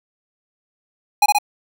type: tone with echo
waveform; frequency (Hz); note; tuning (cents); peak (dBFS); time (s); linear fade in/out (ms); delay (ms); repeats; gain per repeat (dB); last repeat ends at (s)
square; 827; G#5; -8; -10; 1.22-1.26; 5; 63; 2; -2; 1.386
effects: none